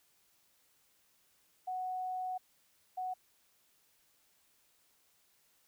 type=tone bursts at uneven times; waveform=sine; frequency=740 Hz; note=F#5; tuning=in tune; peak=-35 dBFS; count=2; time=1.67-2.38 / 2.97-3.14 s; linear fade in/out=10 ms; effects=white hiss -71 dBFS RMS until 5.67 s